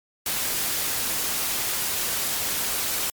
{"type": "noise", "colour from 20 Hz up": "white", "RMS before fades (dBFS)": -26, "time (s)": [0.26, 3.1], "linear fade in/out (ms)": 2, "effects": ["MP3 96 kbps"]}